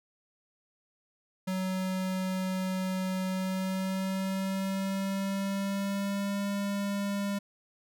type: tone with pitch glide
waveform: square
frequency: 187.1 to 200.5 Hz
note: F#3 to G3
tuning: +20 to +39 cents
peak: -30 dBFS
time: 1.47-7.39 s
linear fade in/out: 10 ms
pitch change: +119 cents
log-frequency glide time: 3.26-6.46 s
effects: none